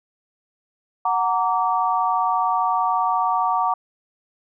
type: chord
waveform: sine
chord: Gb augmented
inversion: none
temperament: just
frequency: 740 / 925 / 1156.2 Hz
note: Gb5 / Bb5 / D6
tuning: 0 / -14 / -27 cents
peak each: -22 dBFS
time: 1.05-3.74 s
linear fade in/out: 5 ms
effects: none